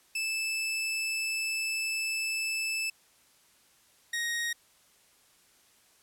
sawtooth tone pair in turn, 2629 / 1874.6 Hz, E7 / A#6, -5 / +9 cents, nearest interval tritone, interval 586 cents, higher first, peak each -26 dBFS, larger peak neither, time 0.15-2.9 / 4.13-4.53 s, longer first, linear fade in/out 5 ms, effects white hiss -63 dBFS RMS until 6.02 s + low-pass 12000 Hz 12 dB/octave

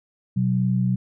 sine tone pair together, 125.2 / 187.08 Hz, B2 / F#3, +24 / +19 cents, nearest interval perfect fifth, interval 695 cents, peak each -21 dBFS, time 0.36-0.96 s, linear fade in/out 10 ms, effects none

